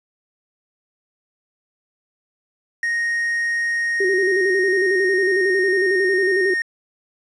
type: tone with pitch glide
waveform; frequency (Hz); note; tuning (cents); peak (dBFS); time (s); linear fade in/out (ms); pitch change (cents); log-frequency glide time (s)
triangle; 1864.7 to 1848.6; A#6 to A#6; 0 to -15; -17; 2.83-6.62; 2; -15; 3.71-6.08
type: tone with vibrato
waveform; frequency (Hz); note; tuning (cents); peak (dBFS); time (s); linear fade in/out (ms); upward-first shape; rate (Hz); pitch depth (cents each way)
sine; 380; F#4; +46; -17; 4-6.54; 5; square; 11; 64
effects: resampled to 24000 Hz + 8-bit